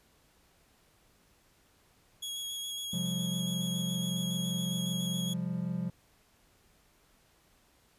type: tone with vibrato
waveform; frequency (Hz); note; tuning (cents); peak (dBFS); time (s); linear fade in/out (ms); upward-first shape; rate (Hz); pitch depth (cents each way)
sawtooth; 3322; G#7; 0; -33; 2.22-5.34; 10; square; 7.2; 11
type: chord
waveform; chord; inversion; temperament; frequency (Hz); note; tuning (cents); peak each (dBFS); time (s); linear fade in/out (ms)
triangle; C suspended fourth; none; equal with one note detuned; 130.81 / 174.61 / 199.77; C3 / F3 / G3; 0 / 0 / +33; -37 / -31 / -36; 2.93-5.9; 5
effects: pink hiss -66 dBFS RMS until 7.98 s + resampled to 32000 Hz